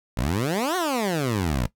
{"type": "exponential two-way sweep", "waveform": "15% pulse", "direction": "up then down", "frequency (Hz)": [53.7, 381.8, 53.7], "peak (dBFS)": -16, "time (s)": [0.17, 1.67], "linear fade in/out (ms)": 5, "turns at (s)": 0.76, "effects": ["noise-tail reverb RT60 0.1 s tail -17 dB re dry"]}